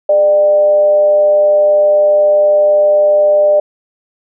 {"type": "tone with frequency modulation", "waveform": "sine", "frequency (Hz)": 598, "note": "D5", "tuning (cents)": 31, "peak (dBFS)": -6, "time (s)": [0.09, 3.6], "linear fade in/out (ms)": 5, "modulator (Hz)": 183, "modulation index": 0.24, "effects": []}